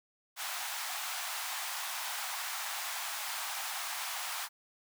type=high-pass noise; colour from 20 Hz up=pink; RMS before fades=-38 dBFS; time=0.36-4.49 s; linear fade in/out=50 ms; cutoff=730 Hz; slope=48 dB/octave; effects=none